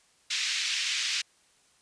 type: band-pass noise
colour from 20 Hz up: pink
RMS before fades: -30 dBFS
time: 0.3-1.22 s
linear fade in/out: 10 ms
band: 2100 to 6400 Hz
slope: 24 dB/octave
effects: white hiss -64 dBFS RMS until 1.81 s + resampled to 22050 Hz